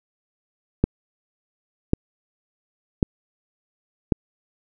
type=click train; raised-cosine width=3 ms; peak=-3 dBFS; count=4; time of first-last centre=0.84-4.122 s; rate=0.914 Hz; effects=none